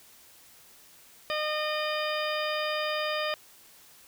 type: harmonic tone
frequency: 610 Hz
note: D#5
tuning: 34 cents flat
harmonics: 1 / 2 / 3 / 4 / 5 / 6 / 8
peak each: -31 / -34 / -36 / -37 / -38 / -39 / -40 dBFS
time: 1.3-3.34 s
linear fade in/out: 0 ms
effects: white hiss -55 dBFS RMS until 4.07 s